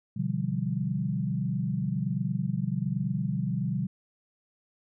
sine chord, G dominant seventh, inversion first, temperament equal with one note detuned, 125.85 / 146.83 / 174.61 / 196 Hz, B2 / D3 / F3 / G3, +33 / 0 / 0 / 0 cents, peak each -32 dBFS, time 0.16-3.87 s, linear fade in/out 10 ms, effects none

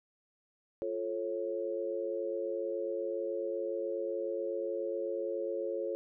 sine chord, F augmented, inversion none, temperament just, 349.2 / 436.5 / 545.7 Hz, F4 / A4 / C#5, 0 / -14 / -27 cents, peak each -38 / -37 / -36 dBFS, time 0.82-5.95 s, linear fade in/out 0 ms, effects none

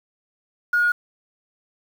sine tone, 1438 Hz, F#6, 50 cents flat, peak -15 dBFS, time 0.73-0.92 s, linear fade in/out 5 ms, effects tanh soft clip ceiling -11 dBFS + 7-bit

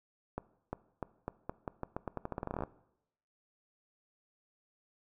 accelerating click train, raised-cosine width 1 ms, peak -22 dBFS, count 22, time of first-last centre 0.38-2.636 s, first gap 350 ms, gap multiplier 0.85, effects noise-tail reverb RT60 0.8 s tail -19 dB re dry

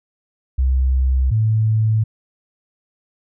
sine tone pair in turn, 65 / 109.7 Hz, C2 / A2, -11 / -5 cents, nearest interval major sixth, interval 906 cents, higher second, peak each -13 dBFS, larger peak neither, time 0.58-1.31 / 1.31-2.04 s, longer neither, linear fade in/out 10 ms, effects none

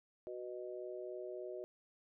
harmonic tone, 123.47 Hz, B2, in tune, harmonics 3 / 4 / 5, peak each -45 / -50 / -47 dBFS, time 0.27-1.64 s, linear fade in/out 0 ms, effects none

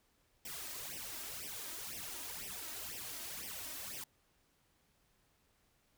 white noise with flanger, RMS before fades -45 dBFS, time 0.45-4.04 s, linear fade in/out 5 ms, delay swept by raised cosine 0.35 to 3.25 ms, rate 2 Hz, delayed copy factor +1, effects pink hiss -74 dBFS RMS until 5.97 s

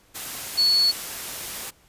sine tone in noise, 4407 Hz, C#8, 11 cents flat, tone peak -16 dBFS, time 0.57-0.92 s, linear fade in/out 20 ms, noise white, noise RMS -33 dBFS, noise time 0.14-1.71 s, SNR +14 dB, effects pink hiss -58 dBFS RMS until 1.88 s + resampled to 32000 Hz

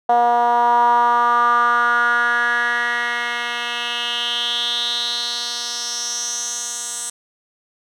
10% pulse tone with band-pass filter sweep, 239.1 Hz, A#3, 44 cents sharp, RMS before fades -19 dBFS, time 0.09-7.1 s, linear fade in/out 5 ms, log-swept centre 740 to 7900 Hz, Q 5, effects none

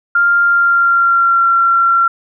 sine tone with pitch glide, 1396.9 to 1366.6 Hz, F6 to F6, 0 to -38 cents, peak -8 dBFS, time 0.15-2.08 s, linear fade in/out 5 ms, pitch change -38 cents, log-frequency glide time 0.43-1.48 s, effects none

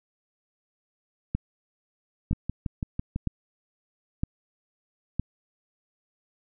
two click trains, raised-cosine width 5 ms, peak -13 / -16 dBFS, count 5 / 6, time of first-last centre 1.35-5.196 / 2.33-3.161 s, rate 1.04 / 6.02 Hz, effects none

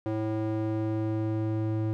square tone with band-pass filter sweep, 109.2 Hz, A2, 13 cents flat, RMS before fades -29 dBFS, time 0.06-1.93 s, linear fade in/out 0 ms, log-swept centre 400 to 230 Hz, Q 1.3, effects none

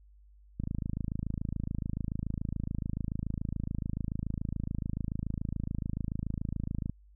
click train, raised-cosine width 5 ms, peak -21 dBFS, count 171, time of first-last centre 0.6-6.896 s, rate 27 Hz, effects added 50 Hz sine -55 dBFS peak until 7.15 s

